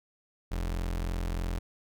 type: tone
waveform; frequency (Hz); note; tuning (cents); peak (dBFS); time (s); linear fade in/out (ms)
35% pulse; 43.18; F1; -19; -28; 0.51-1.59; 10
effects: none